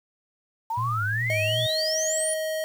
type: exponential sweep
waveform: sine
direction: up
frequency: 880 to 9960 Hz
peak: -25 dBFS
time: 0.7-2.34 s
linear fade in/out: 5 ms
type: tone with vibrato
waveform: sine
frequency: 111.1 Hz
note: A2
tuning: 17 cents sharp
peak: -27 dBFS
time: 0.77-1.67 s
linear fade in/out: 10 ms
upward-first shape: triangle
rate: 2.7 Hz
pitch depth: 140 cents each way
type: tone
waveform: square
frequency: 630 Hz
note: D#5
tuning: 21 cents sharp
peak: -27 dBFS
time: 1.3-2.64 s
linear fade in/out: 0 ms
effects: 8-bit